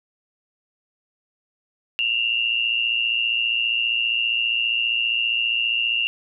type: tone pair together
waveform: sine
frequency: 2722 / 2837 Hz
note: F7 / F7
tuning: -45 / +27 cents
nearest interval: minor second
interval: 72 cents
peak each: -22 dBFS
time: 1.99-6.07 s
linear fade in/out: 0 ms
effects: none